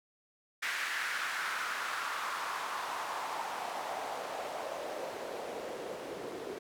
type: noise with band-pass filter sweep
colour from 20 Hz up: white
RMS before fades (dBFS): -38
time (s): 0.62-6.59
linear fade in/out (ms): 10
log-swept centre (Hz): 1800 to 380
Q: 2.7
effects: none